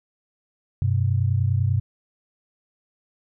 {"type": "tone pair together", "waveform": "sine", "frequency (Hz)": [96.55, 126.7], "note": ["G2", "B2"], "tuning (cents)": [-26, 45], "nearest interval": "perfect fourth", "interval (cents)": 471, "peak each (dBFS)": [-20, -22], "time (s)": [0.82, 1.8], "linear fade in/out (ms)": 0, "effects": []}